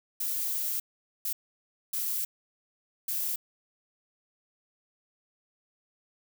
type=noise bursts at uneven times; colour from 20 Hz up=violet; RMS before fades=-31 dBFS; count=4; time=0.2-0.8 / 1.25-1.33 / 1.93-2.25 / 3.08-3.36 s; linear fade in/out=5 ms; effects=none